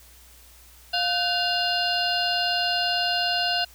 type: harmonic tone with a mistuned harmonic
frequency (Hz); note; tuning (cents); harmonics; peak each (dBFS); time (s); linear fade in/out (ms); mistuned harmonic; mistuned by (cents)
702; F5; +9; 1 / 2 / 4 / 5 / 6 / 7; -27 / -29 / -27 / -37 / -28 / -31; 0.93-3.65; 10; 2; +130
effects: added 60 Hz sine -52 dBFS peak until 3.74 s + white hiss -52 dBFS RMS until 3.74 s